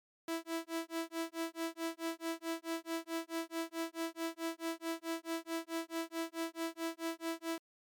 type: tone with tremolo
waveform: sawtooth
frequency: 329.6 Hz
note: E4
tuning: in tune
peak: -30 dBFS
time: 0.28-7.58 s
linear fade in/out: 2 ms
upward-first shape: sine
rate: 4.6 Hz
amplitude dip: 100%
effects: MP3 96 kbps